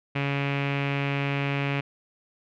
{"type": "tone with low-pass filter", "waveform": "sawtooth", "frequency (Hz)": 140.3, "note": "C#3", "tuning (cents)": 21, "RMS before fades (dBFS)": -27, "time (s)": [0.15, 1.81], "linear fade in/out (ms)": 10, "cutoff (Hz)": 2500, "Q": 4.3, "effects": []}